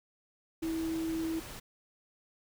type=tone in noise; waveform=sine; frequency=324.8 Hz; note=E4; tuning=26 cents flat; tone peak=-31 dBFS; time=0.62-1.4 s; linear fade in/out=10 ms; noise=pink; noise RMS=-45 dBFS; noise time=0.62-1.6 s; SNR=+11 dB; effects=none